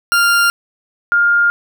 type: tone pair in turn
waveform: 40% pulse / sine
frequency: 1396.9 / 1409.1 Hz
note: F6 / F6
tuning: 0 / +15 cents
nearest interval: unison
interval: 15 cents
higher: second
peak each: -9 dBFS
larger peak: neither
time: 0.12-0.5 / 1.12-1.5 s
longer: neither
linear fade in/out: 0 ms
effects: none